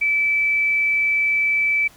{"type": "tone", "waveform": "sine", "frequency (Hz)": 2312, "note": "D7", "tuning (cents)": -28, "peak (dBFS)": -16, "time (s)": [0.01, 1.88], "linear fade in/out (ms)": 10, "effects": ["pink hiss -49 dBFS RMS until 1.96 s"]}